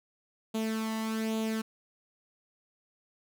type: tone with flanger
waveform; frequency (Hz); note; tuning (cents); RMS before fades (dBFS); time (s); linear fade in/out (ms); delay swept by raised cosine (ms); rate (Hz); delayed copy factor
sawtooth; 221.1; A3; +9; -32; 0.54-1.62; 10; 0.28 to 1.03; 1.2; +0.6
effects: none